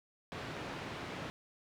pink band-pass noise, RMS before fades -43 dBFS, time 0.32-1.3 s, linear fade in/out 0 ms, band 110 to 3100 Hz, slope 12 dB/octave, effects none

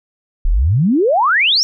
sine exponential sweep, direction up, 31.17 to 5750 Hz, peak -10 dBFS, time 0.45-1.63 s, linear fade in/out 0 ms, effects none

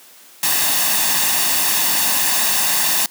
white noise with comb filter, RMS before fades -17 dBFS, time 0.43-3.06 s, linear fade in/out 2 ms, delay 1.1 ms, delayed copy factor +0.6, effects white hiss -45 dBFS RMS until 3.1 s + high-pass 200 Hz 12 dB/octave

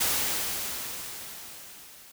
white noise with level ramp, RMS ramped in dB -25 to -51 dBFS, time 0-2.12 s, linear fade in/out 10 ms, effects none

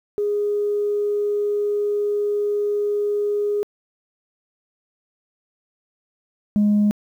sine tone pair in turn, 412.7 / 207.7 Hz, G#4 / G#3, -11 / 0 cents, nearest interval octave, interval 1189 cents, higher first, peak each -18 / -12 dBFS, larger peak second, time 0.18-3.63 / 6.56-6.91 s, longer first, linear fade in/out 0 ms, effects tanh soft clip ceiling -12 dBFS + 9-bit

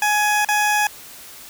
20% pulse tone with dropouts, 838 Hz, G#5, 15 cents sharp, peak -11 dBFS, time 0.02-0.87 s, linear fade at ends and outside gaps 2 ms, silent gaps 0.448-0.487 s, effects white hiss -40 dBFS RMS until 1.49 s

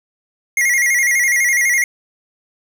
square tone with vibrato, 2038 Hz, C7, 46 cents flat, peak -13 dBFS, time 0.57-1.84 s, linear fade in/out 2 ms, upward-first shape square, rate 12 Hz, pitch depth 81 cents each way, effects none

